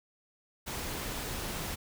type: noise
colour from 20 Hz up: pink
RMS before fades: -37 dBFS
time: 0.66-1.76 s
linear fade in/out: 20 ms
effects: none